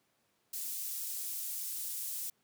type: high-pass noise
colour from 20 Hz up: pink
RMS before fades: -39 dBFS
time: 0.53-2.3 s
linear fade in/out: 5 ms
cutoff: 9500 Hz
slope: 12 dB/octave
effects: pink hiss -75 dBFS RMS until 2.43 s + high-pass 150 Hz 12 dB/octave

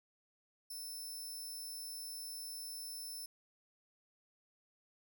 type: tone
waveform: 15% pulse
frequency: 5300 Hz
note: E8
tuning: 9 cents sharp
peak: -38 dBFS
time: 0.7-3.26 s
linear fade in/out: 5 ms
effects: none

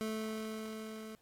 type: tone with level ramp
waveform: 25% pulse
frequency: 218.7 Hz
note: A3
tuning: 10 cents flat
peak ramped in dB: -31 to -41 dBFS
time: 0.01-1.15 s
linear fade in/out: 0 ms
effects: pink hiss -72 dBFS RMS until 1.21 s + AAC 64 kbps

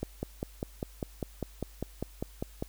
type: click train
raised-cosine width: 2 ms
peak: -19 dBFS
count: 14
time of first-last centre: 0.03-2.625 s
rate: 5.01 Hz
effects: added 50 Hz sine -50 dBFS peak until 2.68 s + white hiss -58 dBFS RMS until 2.68 s

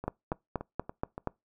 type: two click trains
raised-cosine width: 1 ms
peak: -16 / -24 dBFS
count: 6 / 5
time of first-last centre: 0.08-1.273 / 0.04-1.18 s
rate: 4.19 / 3.51 Hz
effects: noise-tail reverb RT60 0.2 s tail -24 dB re dry

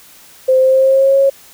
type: tone with pitch glide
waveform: sine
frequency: 520 to 547.4 Hz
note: C5 to C#5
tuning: -11 to -22 cents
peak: -7 dBFS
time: 0.48-1.3 s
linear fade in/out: 10 ms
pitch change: +89 cents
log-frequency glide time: 0.59-1.18 s
effects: white hiss -42 dBFS RMS until 1.53 s

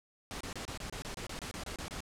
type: noise bursts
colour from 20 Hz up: pink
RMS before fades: -41 dBFS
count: 14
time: 0.31-2.005 s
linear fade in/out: 0 ms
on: 96 ms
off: 27 ms
effects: low-pass 9000 Hz 12 dB/octave

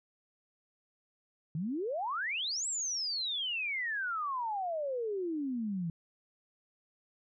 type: exponential two-way sweep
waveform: sine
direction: up then down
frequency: 146.83 to 7902 to 161 Hz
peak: -32 dBFS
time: 1.55-5.9 s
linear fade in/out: 2 ms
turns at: 2.67 s
effects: none

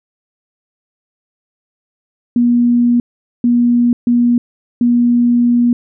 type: tone bursts at uneven times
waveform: sine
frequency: 240.3 Hz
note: B3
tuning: 47 cents flat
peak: -8 dBFS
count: 4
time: 2.36-3 / 3.44-3.93 / 4.07-4.38 / 4.81-5.73 s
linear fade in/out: 2 ms
effects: none

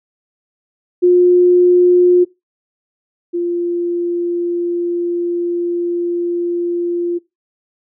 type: tone pair in turn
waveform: sine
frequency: 357 / 347 Hz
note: F4 / F4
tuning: +38 / -11 cents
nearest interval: unison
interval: 49 cents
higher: first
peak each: -6 / -15 dBFS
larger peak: first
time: 1.02-2.25 / 3.33-7.19 s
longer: second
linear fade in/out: 20 ms
effects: noise-tail reverb RT60 0.2 s tail -20 dB re dry

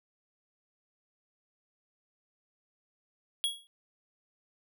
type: tone with exponential decay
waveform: square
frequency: 3322 Hz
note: G#7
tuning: in tune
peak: -25 dBFS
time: 3.44-3.67 s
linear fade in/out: 0 ms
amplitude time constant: 49 ms
effects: none

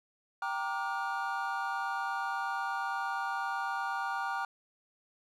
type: chord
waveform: triangle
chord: G minor seventh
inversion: none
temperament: equal with one note detuned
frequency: 784 / 932.3 / 1174.7 / 1432.9 Hz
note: G5 / Bb5 / D6 / F6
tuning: 0 / 0 / 0 / +44 cents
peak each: -35 / -36 / -37 / -35 dBFS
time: 0.42-4.45 s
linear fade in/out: 2 ms
effects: none

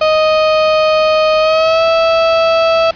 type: tone with pitch glide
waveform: 35% pulse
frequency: 623 to 657 Hz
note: D#5 to E5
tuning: +2 to -6 cents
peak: -7 dBFS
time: 0.01-2.91 s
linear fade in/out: 5 ms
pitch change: +92 cents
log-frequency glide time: 1.39-1.84 s
effects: pink hiss -36 dBFS RMS until 2.95 s + resampled to 11025 Hz

